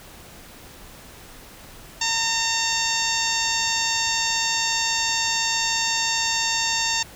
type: harmonic tone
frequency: 911 Hz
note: A#5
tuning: 40 cents flat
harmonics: 1 / 2 / 3 / 4 / 5 / 6 / 7 / 8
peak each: -29 / -29 / -29 / -29 / -29 / -29 / -29 / -29 dBFS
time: 2.01-7.03 s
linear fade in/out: 5 ms
effects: pink hiss -44 dBFS RMS until 7.15 s